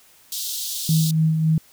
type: high-pass noise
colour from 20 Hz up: pink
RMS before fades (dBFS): -28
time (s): 0.32-1.11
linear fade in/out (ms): 2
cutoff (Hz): 3400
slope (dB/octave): 48
type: tone with tremolo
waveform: sine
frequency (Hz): 158.8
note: D#3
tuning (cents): +36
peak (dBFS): -14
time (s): 0.89-1.58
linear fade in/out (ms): 2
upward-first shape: sine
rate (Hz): 3.6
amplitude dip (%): 40
effects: white hiss -53 dBFS RMS until 1.72 s